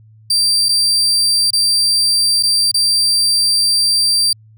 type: tone with dropouts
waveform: 35% pulse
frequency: 4699 Hz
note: D8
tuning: in tune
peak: -10 dBFS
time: 0.3-4.33 s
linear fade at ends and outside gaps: 5 ms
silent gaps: 0.686-0.69 / 1.506-1.531 / 2.427-2.433 / 2.715-2.742 s
effects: added 109 Hz sine -42 dBFS peak until 4.57 s